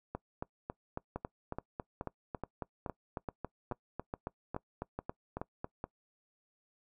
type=two click trains; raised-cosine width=1 ms; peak=-23 / -23 dBFS; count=21 / 12; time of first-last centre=0.15-5.645 / 1.16-5.841 s; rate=3.64 / 2.35 Hz; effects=noise-tail reverb RT60 0.1 s tail -22 dB re dry